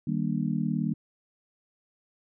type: chord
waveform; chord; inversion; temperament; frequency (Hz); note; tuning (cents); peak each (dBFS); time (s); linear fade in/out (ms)
sine; Eb major seventh; none; just; 155.56 / 194.45 / 233.3 / 291.7; Eb3 / G3 / Bb3 / D4; 0 / -14 / +2 / -12; -30 / -30 / -30 / -35; 0.07-0.94; 5
effects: none